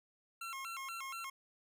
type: tone with vibrato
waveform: 25% pulse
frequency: 1208 Hz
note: D6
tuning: 48 cents sharp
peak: -38 dBFS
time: 0.41-1.3 s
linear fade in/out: 5 ms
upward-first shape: square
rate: 4.2 Hz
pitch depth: 200 cents each way
effects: none